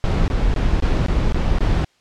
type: noise bursts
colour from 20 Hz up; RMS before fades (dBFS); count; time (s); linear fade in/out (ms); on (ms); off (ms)
brown; -17; 7; 0.04-1.846; 0; 240; 21
effects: white hiss -59 dBFS RMS until 2 s + low-pass 5000 Hz 12 dB/octave